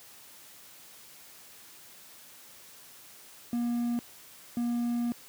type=tone bursts at uneven times; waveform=triangle; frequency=238.4 Hz; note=A#3; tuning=39 cents sharp; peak=-25 dBFS; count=2; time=3.53-3.99 / 4.57-5.12 s; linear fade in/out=0 ms; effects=white hiss -52 dBFS RMS until 5.28 s + high-pass 80 Hz 12 dB/octave